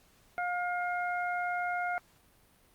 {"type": "harmonic tone", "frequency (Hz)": 711, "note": "F5", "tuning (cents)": 31, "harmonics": [1, 2, 3], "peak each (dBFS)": [-32, -35, -40], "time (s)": [0.38, 1.98], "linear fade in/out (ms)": 0, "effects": ["pink hiss -64 dBFS RMS until 2.74 s", "Opus 48 kbps"]}